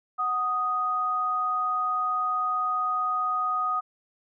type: tone pair together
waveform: sine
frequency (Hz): 740 / 1244.5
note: F#5 / D#6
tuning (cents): 0 / 0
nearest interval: major sixth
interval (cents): 900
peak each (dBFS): -33 / -24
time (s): 0.18-3.81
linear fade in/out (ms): 20
effects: none